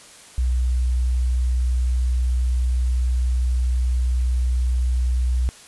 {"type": "tone", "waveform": "sine", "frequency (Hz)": 62.2, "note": "B1", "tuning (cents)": 13, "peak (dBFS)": -17, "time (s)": [0.38, 5.49], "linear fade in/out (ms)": 0, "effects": ["white hiss -45 dBFS RMS until 5.67 s", "resampled to 24000 Hz"]}